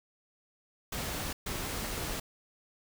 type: noise bursts at uneven times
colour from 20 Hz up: pink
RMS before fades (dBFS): -36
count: 2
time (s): 0.92-1.33 / 1.46-2.2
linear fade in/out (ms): 5
effects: none